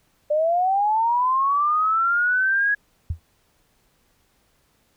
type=linear sweep; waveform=sine; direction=up; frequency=587.3 to 1672 Hz; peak=-17 dBFS; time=0.3-2.75 s; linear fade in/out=10 ms
type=tone with exponential decay; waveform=sine; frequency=82.5 Hz; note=E2; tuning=2 cents sharp; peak=-19 dBFS; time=3.1-3.2 s; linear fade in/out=5 ms; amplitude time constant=21 ms
effects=pink hiss -64 dBFS RMS until 4.96 s